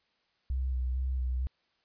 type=tone with vibrato; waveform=sine; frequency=63.9 Hz; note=C2; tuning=40 cents flat; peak=-28 dBFS; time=0.5-1.47 s; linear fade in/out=0 ms; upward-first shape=square; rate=2.2 Hz; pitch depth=26 cents each way; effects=white hiss -73 dBFS RMS until 1.84 s + resampled to 11025 Hz